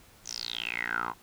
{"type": "tone with band-pass filter sweep", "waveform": "10% pulse", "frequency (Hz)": 58.27, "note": "A#1", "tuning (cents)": 0, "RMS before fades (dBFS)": -34, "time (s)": [0.24, 1.14], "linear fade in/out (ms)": 50, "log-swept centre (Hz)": [6600, 1000], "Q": 9.3, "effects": ["pink hiss -57 dBFS RMS until 1.22 s"]}